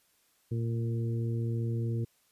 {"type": "harmonic tone with a mistuned harmonic", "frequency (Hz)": 115.4, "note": "A#2", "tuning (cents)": -17, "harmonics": [1, 2, 3, 4], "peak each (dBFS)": [-29, -39, -40, -44], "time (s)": [0.51, 2.05], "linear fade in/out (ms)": 10, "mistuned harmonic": 1, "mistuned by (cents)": 16, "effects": ["white hiss -69 dBFS RMS until 2.31 s", "resampled to 32000 Hz"]}